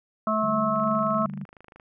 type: harmonic tone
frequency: 216.9 Hz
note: A3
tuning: 25 cents flat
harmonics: 1 / 3 / 5 / 6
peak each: -27 / -27 / -27 / -27 dBFS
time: 0.27-1.26 s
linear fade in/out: 2 ms
type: chord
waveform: sine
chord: D suspended fourth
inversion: none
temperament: equal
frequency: 146.83 / 196 / 220 Hz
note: D3 / G3 / A3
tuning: 0 / 0 / 0 cents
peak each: -36 / -34 / -40 dBFS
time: 0.42-1.45 s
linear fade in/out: 10 ms
type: click train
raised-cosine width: 0.5 ms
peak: -33 dBFS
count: 28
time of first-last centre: 0.76-1.798 s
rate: 26 Hz
effects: none